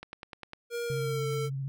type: click train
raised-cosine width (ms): 0.3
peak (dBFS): -25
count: 6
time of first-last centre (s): 0.03-0.534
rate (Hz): 9.93
type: tone with pitch glide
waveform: square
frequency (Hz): 473 to 446.5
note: A#4 to A4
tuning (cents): +25 to +25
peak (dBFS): -32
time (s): 0.7-1.5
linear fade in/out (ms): 50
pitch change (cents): -100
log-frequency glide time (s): 0.85-1.25
type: tone with vibrato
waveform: sine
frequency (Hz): 135.9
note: C#3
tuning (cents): -34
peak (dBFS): -31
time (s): 0.9-1.68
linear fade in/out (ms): 0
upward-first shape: sine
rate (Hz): 16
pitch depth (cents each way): 30
effects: none